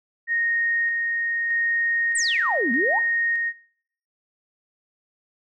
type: tone with tremolo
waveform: sine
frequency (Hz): 1859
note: A#6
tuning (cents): -5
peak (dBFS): -20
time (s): 0.27-3.53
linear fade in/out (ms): 50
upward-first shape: square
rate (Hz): 0.81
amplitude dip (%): 25
type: exponential two-way sweep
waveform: sine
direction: down then up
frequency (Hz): 9190 to 220 to 966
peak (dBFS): -22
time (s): 2.15-2.99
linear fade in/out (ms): 5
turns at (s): 2.72
effects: noise-tail reverb RT60 0.6 s tail -19 dB re dry